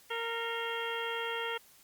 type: harmonic tone with a mistuned harmonic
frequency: 462.1 Hz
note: A#4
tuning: 15 cents flat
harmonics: 1 / 2 / 3 / 4 / 5 / 6 / 7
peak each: -38 / -40 / -40 / -42 / -45 / -42 / -42 dBFS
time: 0.1-1.58 s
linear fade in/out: 10 ms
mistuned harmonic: 5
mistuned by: -120 cents
effects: white hiss -60 dBFS RMS until 1.83 s + Opus 48 kbps